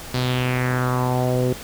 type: tone with low-pass filter sweep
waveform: sawtooth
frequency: 126.1 Hz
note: B2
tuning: 36 cents sharp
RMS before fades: -21 dBFS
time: 0.14-1.53 s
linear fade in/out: 5 ms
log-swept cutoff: 4600 to 420 Hz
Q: 3.3
effects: pink hiss -36 dBFS RMS until 1.63 s